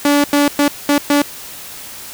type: tone bursts at uneven times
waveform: sawtooth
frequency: 288.2 Hz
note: D4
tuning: 33 cents flat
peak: -6 dBFS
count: 5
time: 0.05-0.24 / 0.33-0.48 / 0.59-0.68 / 0.89-0.98 / 1.1-1.22 s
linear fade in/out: 2 ms
effects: white hiss -32 dBFS RMS until 2.13 s